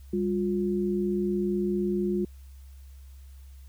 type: tone pair together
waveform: sine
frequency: 199.1 / 354.8 Hz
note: G3 / F4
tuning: +27 / +27 cents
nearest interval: minor seventh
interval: 1000 cents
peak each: -27 dBFS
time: 0.13-2.25 s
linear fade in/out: 5 ms
effects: added 67 Hz sine -44 dBFS peak until 3.68 s + white hiss -63 dBFS RMS until 3.68 s